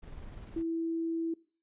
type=noise with tremolo; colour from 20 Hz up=brown; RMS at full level=-44 dBFS; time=0.02-0.63 s; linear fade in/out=20 ms; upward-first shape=square; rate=20 Hz; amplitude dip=30%
type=tone; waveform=sine; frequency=329.6 Hz; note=E4; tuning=in tune; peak=-30 dBFS; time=0.56-1.34 s; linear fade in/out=5 ms
effects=noise-tail reverb RT60 0.4 s tail -22 dB re dry + resampled to 8000 Hz